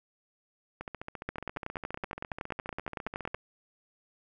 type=two click trains; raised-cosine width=0.5 ms; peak=-19 / -23 dBFS; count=23 / 38; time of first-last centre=1.29-3.346 / 0.81-3.344 s; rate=10.7 / 14.6 Hz; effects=none